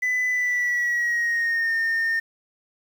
sine tone with pitch glide, 2000 to 1823.4 Hz, B6 to A#6, +21 to -39 cents, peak -18 dBFS, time 0.02-2.2 s, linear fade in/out 10 ms, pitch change -160 cents, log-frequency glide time 0.3-1.73 s, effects tanh soft clip ceiling -19 dBFS + 8-bit

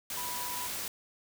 sine tone in noise, 980 Hz, B5, 14 cents flat, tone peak -39 dBFS, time 0.17-0.67 s, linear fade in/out 2 ms, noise white, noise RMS -37 dBFS, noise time 0.1-0.88 s, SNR -5 dB, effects none

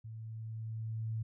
sine tone with level ramp, 111.3 Hz, A2, 20 cents sharp, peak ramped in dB -43 to -33 dBFS, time 0.04-1.23 s, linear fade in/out 10 ms, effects none

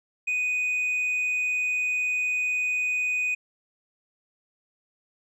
sine tone with tanh clipping, 2489 Hz, D#7, in tune, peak -24 dBFS, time 0.27-3.35 s, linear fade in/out 10 ms, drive 2 dB, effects none

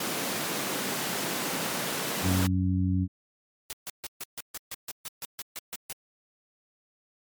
pink high-pass noise, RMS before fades -31 dBFS, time 0-2.47 s, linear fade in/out 5 ms, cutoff 160 Hz, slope 24 dB/octave
harmonic tone, 92.5 Hz, F#2, in tune, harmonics 1 / 2 / 3, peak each -25 / -28 / -30 dBFS, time 2.22-3.08 s, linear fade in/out 50 ms
white noise bursts, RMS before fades -36 dBFS, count 14, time 3.7-5.926 s, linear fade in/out 0 ms, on 29 ms, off 140 ms
effects MP3 96 kbps

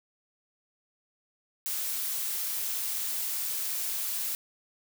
blue noise, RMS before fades -32 dBFS, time 1.66-4.35 s, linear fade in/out 0 ms, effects none

